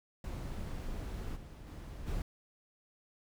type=noise with level steps; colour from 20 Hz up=brown; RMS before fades=-40 / -48 / -45 / -37 dBFS; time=0.24-2.22 s; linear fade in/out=2 ms; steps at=1.35 / 1.66 / 2.06 s; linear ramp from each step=20 ms; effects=none